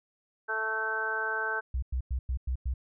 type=harmonic tone; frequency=220 Hz; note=A3; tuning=in tune; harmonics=2 / 3 / 4 / 5 / 6 / 7; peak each=-38 / -42 / -37 / -42 / -39 / -30 dBFS; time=0.48-1.61 s; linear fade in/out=20 ms
type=tone bursts; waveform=sine; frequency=63.8 Hz; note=C2; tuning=43 cents flat; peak=-27 dBFS; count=6; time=1.74-2.739 s; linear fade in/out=5 ms; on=84 ms; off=99 ms
effects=none